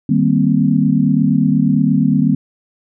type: chord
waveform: sine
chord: C minor seventh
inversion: first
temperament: equal with one note detuned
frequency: 154.31 / 196 / 233.1 / 261.6 Hz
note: Eb3 / G3 / Bb3 / C4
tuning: -14 / 0 / 0 / 0 cents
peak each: -16 dBFS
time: 0.09-2.35 s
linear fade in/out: 5 ms
effects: none